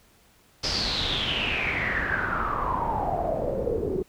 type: noise with low-pass filter sweep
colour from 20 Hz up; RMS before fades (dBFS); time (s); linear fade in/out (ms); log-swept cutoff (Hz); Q
pink; -27; 0.63-4.03; 10; 5200 to 370; 8.5
effects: pink hiss -59 dBFS RMS until 4.08 s